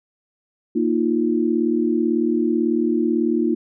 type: chord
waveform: sine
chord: Bb suspended fourth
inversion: none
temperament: equal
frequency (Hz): 233.1 / 311.1 / 349.2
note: Bb3 / Eb4 / F4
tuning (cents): 0 / 0 / 0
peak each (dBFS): -21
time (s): 0.75-3.55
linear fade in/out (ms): 10
effects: none